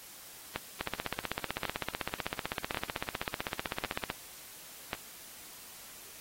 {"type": "two click trains", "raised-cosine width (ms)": 0.3, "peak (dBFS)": [-16, -16], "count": [5, 53], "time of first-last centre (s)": [[0.56, 4.932], [0.81, 4.101]], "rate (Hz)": [0.915, 15.8], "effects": ["white hiss -50 dBFS RMS until 6.2 s", "AAC 48 kbps"]}